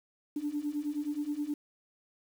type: beating tone pair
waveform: sine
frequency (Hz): 288.9 / 298.4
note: D4 / D4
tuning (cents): -28 / +28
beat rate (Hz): 9.5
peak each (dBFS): -35 / -33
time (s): 0.36-1.54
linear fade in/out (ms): 5
effects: tanh soft clip ceiling -24 dBFS + 9-bit